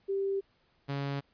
sine / sawtooth tone pair in turn, 392 / 140.04 Hz, G4 / C#3, 0 / +18 cents, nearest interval octave + tritone, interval 1782 cents, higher first, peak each -28 dBFS, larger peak neither, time 0.08-0.41 / 0.88-1.21 s, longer neither, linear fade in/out 20 ms, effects pink hiss -70 dBFS RMS until 1.33 s + resampled to 11025 Hz

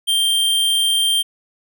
square tone, 3169 Hz, G7, 18 cents sharp, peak -15 dBFS, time 0.07-1.23 s, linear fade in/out 20 ms, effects none

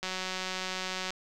click train, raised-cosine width 0.2 ms, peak -17 dBFS, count 201, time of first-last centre 0.03-1.105 s, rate 186 Hz, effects none

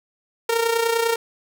sawtooth tone with amplitude modulation, 460.7 Hz, A#4, 20 cents flat, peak -12 dBFS, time 0.49-1.16 s, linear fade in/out 5 ms, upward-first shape sine, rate 30 Hz, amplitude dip 60%, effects none

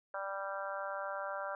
harmonic tone, 196 Hz, G3, in tune, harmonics 3 / 4 / 5 / 6 / 7 / 8, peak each -41 / -45 / -45 / -47 / -43 / -46 dBFS, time 0.14-1.55 s, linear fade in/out 2 ms, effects none

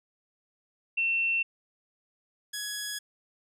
sine / 10% pulse tone pair in turn, 2700 / 1675.3 Hz, E7 / G#6, +41 / +15 cents, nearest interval minor sixth, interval 826 cents, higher first, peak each -24 / -24 dBFS, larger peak neither, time 0.97-1.43 / 2.53-2.99 s, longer neither, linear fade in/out 10 ms, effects none

